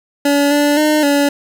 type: tone with pitch steps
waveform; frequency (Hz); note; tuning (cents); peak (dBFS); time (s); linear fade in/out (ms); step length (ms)
25% pulse; 285.3 / 291.1 / 304.3 / 285.3; C#4 / D4 / D#4 / C#4; +50 / -15 / -38 / +50; -7; 0.25-1.29; 5; 260
effects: none